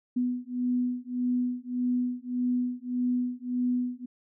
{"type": "beating tone pair", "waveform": "sine", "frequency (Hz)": [246.9, 248.6], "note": ["B3", "B3"], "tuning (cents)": [0, 12], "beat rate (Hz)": 1.7, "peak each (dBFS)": -29, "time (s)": [0.16, 4.06], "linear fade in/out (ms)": 10, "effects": []}